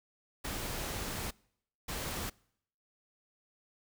pink noise bursts at uneven times, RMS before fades -38 dBFS, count 2, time 0.44-1.31 / 1.88-2.3 s, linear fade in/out 10 ms, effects noise-tail reverb RT60 0.7 s tail -25 dB re dry

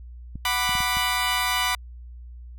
clicks, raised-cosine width 5 ms, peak -23 dBFS, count 5, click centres 0.356 / 0.693 / 0.753 / 0.805 / 0.97 s
15% pulse chord, B minor, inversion second, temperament equal with one note detuned, 740 / 987.8 / 1184.2 Hz, F#5 / B5 / D6, 0 / 0 / +14 cents, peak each -22 / -18 / -21 dBFS, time 0.45-1.75 s, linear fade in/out 2 ms
effects added 60 Hz sine -38 dBFS peak until 2.58 s

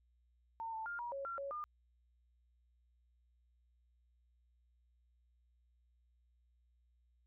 sine tone with pitch steps, 907 / 885 / 1404 / 955 / 551 / 1370 / 556 / 1209 Hz, A#5 / A5 / F6 / A#5 / C#5 / F6 / C#5 / D6, -48 / +10 / +9 / +42 / -11 / -34 / +5 / +50 cents, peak -40 dBFS, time 0.6-1.64 s, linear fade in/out 0 ms, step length 130 ms, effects added 60 Hz sine -70 dBFS peak until 7.26 s

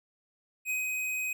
square tone with ADSR envelope, 2515 Hz, D#7, 18 cents sharp, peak -29 dBFS, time 0.65-1.33 s, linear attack 51 ms, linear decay 150 ms, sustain -2 dB, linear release 4 ms, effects none

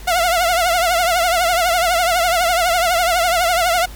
sawtooth tone with vibrato, 697 Hz, F5, 4 cents flat, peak -10 dBFS, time 0.07-3.86 s, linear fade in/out 10 ms, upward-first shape triangle, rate 12 Hz, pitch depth 120 cents each way, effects added 50 Hz sine -33 dBFS peak until 3.95 s + pink hiss -40 dBFS RMS until 3.95 s

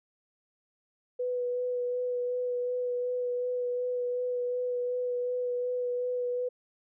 sine tone with vibrato, 493.9 Hz, B4, in tune, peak -28 dBFS, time 1.19-6.49 s, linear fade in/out 10 ms, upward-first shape sine, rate 2.7 Hz, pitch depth 14 cents each way, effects none

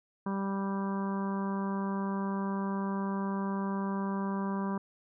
harmonic tone, 196 Hz, G3, in tune, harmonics 1 / 2 / 3 / 4 / 5 / 6 / 7 / 8, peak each -31 / -40 / -45 / -47 / -39 / -44 / -54 / -49 dBFS, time 0.26-4.78 s, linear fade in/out 5 ms, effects none

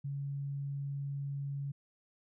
sine tone, 140.2 Hz, C#3, 20 cents sharp, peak -35 dBFS, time 0.04-1.72 s, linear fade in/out 10 ms, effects none

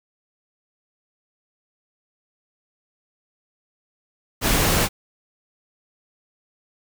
pink noise, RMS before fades -19 dBFS, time 4.41-4.89 s, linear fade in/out 50 ms, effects none

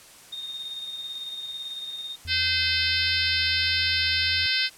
sine tone with tremolo, 3682 Hz, A#7, 22 cents flat, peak -31 dBFS, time 0.32-2.16 s, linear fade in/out 10 ms, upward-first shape square, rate 18 Hz, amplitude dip 35%
triangle tone with vibrato, 83.3 Hz, E2, 19 cents sharp, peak -34 dBFS, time 2.25-4.46 s, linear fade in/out 0 ms, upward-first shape sine, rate 1.5 Hz, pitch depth 28 cents each way
harmonic tone, 515 Hz, C5, 28 cents flat, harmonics 3 / 4 / 5 / 6 / 7 / 8 / 9 / 10, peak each -30 / -30 / -30 / -30 / -30 / -30 / -30 / -30 dBFS, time 2.27-4.7 s, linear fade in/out 50 ms
effects white hiss -49 dBFS RMS until 4.77 s + low-pass 11000 Hz 12 dB/octave

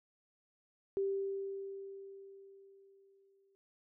sine tone with exponential decay, 392 Hz, G4, in tune, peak -30 dBFS, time 0.97-3.55 s, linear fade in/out 0 ms, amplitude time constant 560 ms, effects none

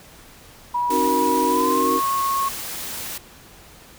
sine tone with pitch glide, 970 to 1095.1 Hz, B5 to C#6, -31 to -21 cents, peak -19 dBFS, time 0.74-2.49 s, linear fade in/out 10 ms, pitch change +210 cents, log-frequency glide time 1.47-1.91 s
sine chord, C half-diminished seventh, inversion none, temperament equal with one note detuned, 268.2 / 311.1 / 370 / 466.2 Hz, C4 / Eb4 / Gb4 / Bb4, +43 / 0 / 0 / 0 cents, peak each -25 dBFS, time 0.89-2.01 s, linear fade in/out 50 ms
white noise, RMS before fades -31 dBFS, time 0.9-3.18 s, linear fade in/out 5 ms
effects pink hiss -46 dBFS RMS until 3.98 s

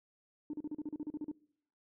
sine tone bursts, 299.1 Hz, D4, 32 cents sharp, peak -35 dBFS, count 12, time 0.5-1.315 s, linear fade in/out 2 ms, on 34 ms, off 37 ms, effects noise-tail reverb RT60 0.7 s tail -24 dB re dry + tanh soft clip ceiling -33 dBFS

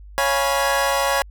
25% pulse chord, C# dominant seventh, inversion none, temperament equal with one note detuned, 554.4 / 698.5 / 830.6 / 972.5 Hz, C#5 / E#5 / G#5 / B5, 0 / 0 / 0 / -27 cents, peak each -17 / -23 / -20 / -21 dBFS, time 0.18-1.22 s, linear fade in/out 0 ms, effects added 50 Hz sine -38 dBFS peak until 1.3 s

